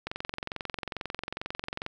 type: click train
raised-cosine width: 0.3 ms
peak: -17 dBFS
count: 41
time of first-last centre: 0.07-1.864 s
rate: 22.3 Hz
effects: none